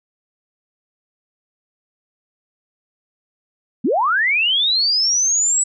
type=linear sweep; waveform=sine; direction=up; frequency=185 to 7902 Hz; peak=-14 dBFS; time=3.84-5.64 s; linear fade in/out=10 ms; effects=none